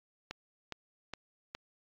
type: click train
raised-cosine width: 0.2 ms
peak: -21 dBFS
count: 4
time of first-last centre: 0.31-1.55 s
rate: 2.42 Hz
effects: low-pass 5000 Hz 12 dB/octave + AAC 32 kbps